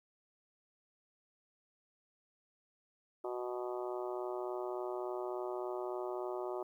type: harmonic tone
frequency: 123.47 Hz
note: B2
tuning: in tune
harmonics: 3 / 4 / 5 / 6 / 7 / 8 / 9 / 10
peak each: -39 / -50 / -43 / -48 / -48 / -51 / -52 / -52 dBFS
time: 3.24-6.63 s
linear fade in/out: 5 ms
effects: 12-bit